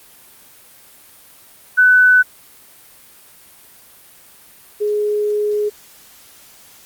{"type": "tone pair in turn", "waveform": "sine", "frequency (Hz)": [1500, 418.3], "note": ["F#6", "G#4"], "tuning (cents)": [23, 12], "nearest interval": "octave + minor seventh", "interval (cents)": 2211, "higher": "first", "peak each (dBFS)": [-7, -15], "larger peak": "first", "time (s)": [[1.77, 2.23], [4.8, 5.7]], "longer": "second", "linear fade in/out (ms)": 20, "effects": ["white hiss -45 dBFS RMS until 6.85 s", "Opus 32 kbps"]}